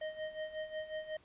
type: tone with tremolo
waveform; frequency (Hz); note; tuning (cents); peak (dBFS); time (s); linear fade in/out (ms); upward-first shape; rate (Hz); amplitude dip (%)
square; 622.3; D#5; 0; -37; 0.01-1.17; 5; sine; 5.5; 75
effects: pink hiss -65 dBFS RMS until 1.24 s + resampled to 8000 Hz